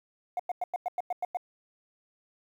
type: tone bursts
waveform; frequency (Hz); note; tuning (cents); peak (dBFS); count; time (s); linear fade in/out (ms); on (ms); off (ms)
sine; 719; F#5; -50; -25; 9; 0.37-1.371; 2; 25; 97
effects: tanh soft clip ceiling -26 dBFS + 10-bit